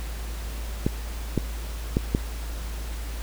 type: clicks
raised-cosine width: 3 ms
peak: -8 dBFS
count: 4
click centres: 0.865 / 1.377 / 1.969 / 2.149 s
effects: added 55 Hz sine -30 dBFS peak until 3.22 s + pink hiss -41 dBFS RMS until 3.22 s